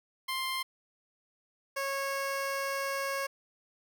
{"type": "tone pair in turn", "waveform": "15% pulse", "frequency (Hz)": [1051, 548.8], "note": ["C6", "C#5"], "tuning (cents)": [7, -17], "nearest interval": "major seventh", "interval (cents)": 1124, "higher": "first", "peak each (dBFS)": -25, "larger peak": "neither", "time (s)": [[0.28, 0.63], [1.76, 3.27]], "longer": "second", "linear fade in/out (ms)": 10, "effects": []}